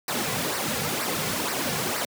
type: noise with flanger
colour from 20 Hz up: pink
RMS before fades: -27 dBFS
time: 0.08-2.05 s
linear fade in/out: 2 ms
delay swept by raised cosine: 0.29 to 3.29 ms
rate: 2.1 Hz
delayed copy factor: -0.6
effects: high-pass 150 Hz 12 dB/octave